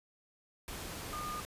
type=tone in noise; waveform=sine; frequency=1215 Hz; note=D#6; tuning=42 cents flat; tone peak=-38 dBFS; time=1.13-1.4 s; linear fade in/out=0 ms; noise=pink; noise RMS=-43 dBFS; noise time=0.68-1.45 s; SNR=+2 dB; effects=resampled to 32000 Hz